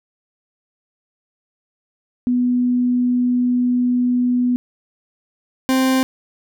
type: tone pair in turn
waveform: sine / 40% pulse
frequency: 246.9 / 261.6 Hz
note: B3 / C4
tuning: 0 / 0 cents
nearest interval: minor second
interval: 100 cents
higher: second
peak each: -14 / -13 dBFS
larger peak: second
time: 2.27-4.56 / 5.69-6.03 s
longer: first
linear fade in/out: 0 ms
effects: none